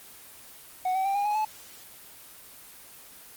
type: tone with pitch steps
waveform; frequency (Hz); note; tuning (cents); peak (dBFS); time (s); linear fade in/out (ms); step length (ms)
triangle; 740 / 763 / 786.7 / 811.2 / 836.4 / 862.4; F#5 / G5 / G5 / G#5 / G#5 / A5; 0 / -47 / +6 / -41 / +12 / -35; -22; 0.85-1.45; 5; 100
effects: white hiss -48 dBFS RMS until 3.36 s + Opus 24 kbps